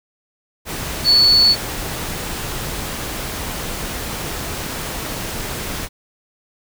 sine tone in noise, 4435 Hz, C#8, in tune, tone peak -9 dBFS, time 1.04-1.56 s, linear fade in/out 50 ms, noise pink, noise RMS -26 dBFS, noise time 0.65-5.89 s, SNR +14 dB, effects none

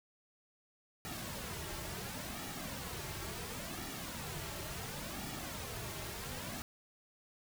pink noise with flanger, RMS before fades -43 dBFS, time 1.05-6.62 s, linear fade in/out 0 ms, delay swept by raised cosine 1.9 to 4.1 ms, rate 0.71 Hz, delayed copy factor -0.6, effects none

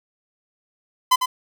45% pulse tone with echo, 1016 Hz, B5, 49 cents sharp, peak -12 dBFS, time 1.11-1.16 s, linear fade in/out 10 ms, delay 100 ms, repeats 1, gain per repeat -7 dB, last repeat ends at 1.26 s, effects none

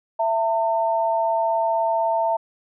sine tone pair together, 664.6 / 904 Hz, E5 / A5, +14 / +47 cents, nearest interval perfect fourth, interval 533 cents, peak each -21 dBFS, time 0.19-2.37 s, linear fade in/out 10 ms, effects none

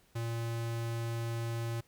square tone, 115.8 Hz, A#2, 11 cents flat, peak -34 dBFS, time 0.15-1.81 s, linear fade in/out 10 ms, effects pink hiss -67 dBFS RMS until 1.87 s

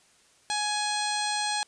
harmonic tone, 836 Hz, G#5, 11 cents sharp, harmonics 1 / 2 / 3 / 4 / 5 / 6 / 7 / 8 / 9 / 10, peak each -30 / -35 / -38 / -36 / -33 / -43 / -40 / -43 / -44 / -36 dBFS, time 0.5-1.63 s, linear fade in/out 0 ms, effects white hiss -61 dBFS RMS until 1.67 s + resampled to 22050 Hz

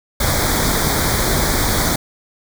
pink band-stop noise, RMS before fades -17 dBFS, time 0.2-1.96 s, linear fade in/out 5 ms, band 2300 to 3300 Hz, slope 96 dB/octave, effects none

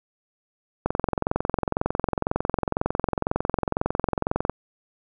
click train, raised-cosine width 1 ms, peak -8 dBFS, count 81, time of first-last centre 0.86-4.496 s, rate 22 Hz, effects none

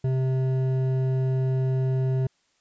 sine tone with hard clipping, 130.81 Hz, C3, in tune, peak -23 dBFS, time 0.04-2.27 s, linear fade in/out 5 ms, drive 9 dB, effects white hiss -68 dBFS RMS until 2.6 s + resampled to 16000 Hz

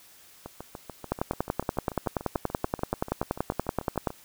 two click trains, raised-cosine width 1 ms, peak -11 / -23 dBFS, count 32 / 26, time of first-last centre 1.12-4.072 / 0.46-4.104 s, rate 10.5 / 6.86 Hz, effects white hiss -54 dBFS RMS until 4.24 s

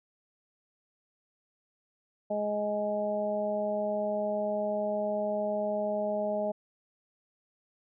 harmonic tone, 208.7 Hz, G#3, 9 cents sharp, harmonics 1 / 2 / 3 / 4, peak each -36 / -38 / -29 / -39 dBFS, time 2.3-6.52 s, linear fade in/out 10 ms, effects none

